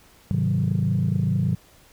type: chord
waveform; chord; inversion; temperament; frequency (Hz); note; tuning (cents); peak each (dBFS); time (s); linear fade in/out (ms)
sine; Ab dominant seventh; none; equal; 103.83 / 130.81 / 155.56 / 185; Ab2 / C3 / Eb3 / Gb3; 0 / 0 / 0 / 0; -24; 0.31-1.55; 0
effects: tanh soft clip ceiling -13 dBFS + pink hiss -54 dBFS RMS until 1.92 s